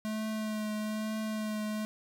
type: tone with vibrato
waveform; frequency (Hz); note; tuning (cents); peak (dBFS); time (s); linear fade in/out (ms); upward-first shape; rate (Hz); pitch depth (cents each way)
square; 215.4; A3; -37; -33; 0.05-1.85; 0; triangle; 1.1; 21
effects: none